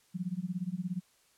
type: tone with tremolo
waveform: sine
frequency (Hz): 180.8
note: F#3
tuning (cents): -40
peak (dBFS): -29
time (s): 0.14-1.01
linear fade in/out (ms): 20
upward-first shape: sine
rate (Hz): 17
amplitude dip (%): 95
effects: white hiss -67 dBFS RMS until 1.37 s + low-pass 11000 Hz 12 dB/octave